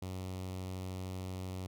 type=tone with notch filter; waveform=sawtooth; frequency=93 Hz; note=F#2; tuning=9 cents sharp; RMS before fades=-41 dBFS; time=0.02-1.67 s; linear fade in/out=5 ms; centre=1600 Hz; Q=1.5; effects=none